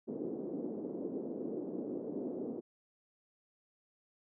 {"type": "band-pass noise", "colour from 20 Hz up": "pink", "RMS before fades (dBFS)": -40, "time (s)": [0.07, 2.61], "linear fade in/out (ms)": 20, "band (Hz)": [250, 430], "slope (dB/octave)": 24, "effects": []}